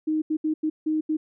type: tone bursts at uneven times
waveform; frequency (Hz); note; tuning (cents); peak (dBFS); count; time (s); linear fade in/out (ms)
sine; 311.1; D#4; 0; -21; 6; 0.07-0.22 / 0.3-0.37 / 0.44-0.54 / 0.63-0.7 / 0.86-1.01 / 1.09-1.17; 10
effects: none